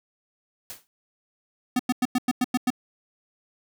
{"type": "noise with exponential decay", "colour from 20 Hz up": "white", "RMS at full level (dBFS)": -34, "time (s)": [0.7, 0.87], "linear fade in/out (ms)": 0, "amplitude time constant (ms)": 35}
{"type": "tone bursts", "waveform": "square", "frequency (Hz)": 250, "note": "B3", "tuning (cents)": 21, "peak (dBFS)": -20, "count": 8, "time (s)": [1.76, 2.704], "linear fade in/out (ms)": 5, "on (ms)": 34, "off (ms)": 96}
{"effects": []}